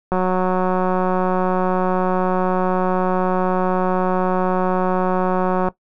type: click train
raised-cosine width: 1 ms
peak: -6 dBFS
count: 1025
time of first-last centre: 0.12-5.685 s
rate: 184 Hz
effects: noise-tail reverb RT60 0.1 s tail -17 dB re dry